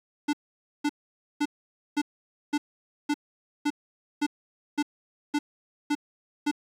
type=tone bursts; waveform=square; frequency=293.7 Hz; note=D4; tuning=in tune; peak=-23 dBFS; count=12; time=0.28-6.514 s; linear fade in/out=10 ms; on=52 ms; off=510 ms; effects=low-pass 8000 Hz 12 dB/octave + 9-bit